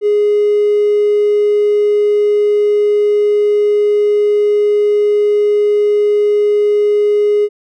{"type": "tone with hard clipping", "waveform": "triangle", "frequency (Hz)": 415.3, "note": "G#4", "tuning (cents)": 0, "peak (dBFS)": -9, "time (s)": [0.01, 7.49], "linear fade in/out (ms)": 50, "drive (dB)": 3, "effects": []}